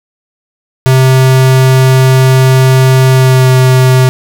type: tone with pitch glide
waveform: square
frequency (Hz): 130.8 to 129.22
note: C3 to C3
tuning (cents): 0 to -21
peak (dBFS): -4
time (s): 0.86-4.09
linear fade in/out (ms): 0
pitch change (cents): -21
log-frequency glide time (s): 3.11-3.51
effects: none